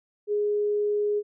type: tone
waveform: sine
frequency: 415.3 Hz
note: G#4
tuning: in tune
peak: -22 dBFS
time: 0.27-1.23 s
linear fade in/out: 50 ms
effects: none